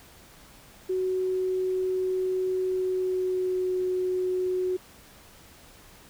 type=tone with pitch glide; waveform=sine; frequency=372.1 to 367.8 Hz; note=F#4 to F#4; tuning=+10 to -10 cents; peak=-24 dBFS; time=0.89-4.77 s; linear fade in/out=10 ms; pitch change=-20 cents; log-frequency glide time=2.63-3.82 s; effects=pink hiss -52 dBFS RMS until 6.09 s